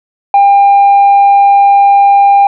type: tone with tanh clipping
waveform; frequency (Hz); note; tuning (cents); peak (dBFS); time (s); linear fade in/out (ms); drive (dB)
sine; 800; G5; +35; -3; 0.34-2.47; 2; 1
effects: none